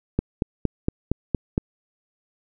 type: click train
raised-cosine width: 3 ms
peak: -7 dBFS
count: 7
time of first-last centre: 0.19-1.579 s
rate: 4.32 Hz
effects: none